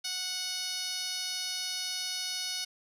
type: tone with band-pass filter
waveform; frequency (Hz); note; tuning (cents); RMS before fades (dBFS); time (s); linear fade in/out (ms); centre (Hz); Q
10% pulse; 737; F#5; -7; -35; 0.04-2.65; 10; 5900; 2
effects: none